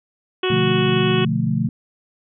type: harmonic tone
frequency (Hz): 370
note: F#4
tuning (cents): 0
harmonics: 1 / 2 / 3 / 4 / 5 / 6 / 7 / 8 / 9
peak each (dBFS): -19 / -32 / -28 / -31 / -33 / -37 / -28 / -28 / -30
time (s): 0.43-1.25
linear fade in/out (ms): 5
type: chord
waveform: sine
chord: B half-diminished seventh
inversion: none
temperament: equal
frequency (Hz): 123.47 / 146.83 / 174.61 / 220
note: B2 / D3 / F3 / A3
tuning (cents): 0 / 0 / 0 / 0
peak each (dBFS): -23 / -23 / -23 / -22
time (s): 0.5-1.69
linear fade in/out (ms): 5
effects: none